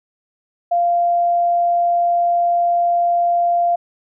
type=tone; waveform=sine; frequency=694 Hz; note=F5; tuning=11 cents flat; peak=-13 dBFS; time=0.71-3.76 s; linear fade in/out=10 ms; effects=none